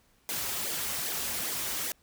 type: noise with flanger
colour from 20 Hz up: white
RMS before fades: -33 dBFS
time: 0.29-1.92 s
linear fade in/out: 0 ms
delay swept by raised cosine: 0.71 to 6.71 ms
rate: 2.5 Hz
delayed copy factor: -0.8
effects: pink hiss -66 dBFS RMS until 2.02 s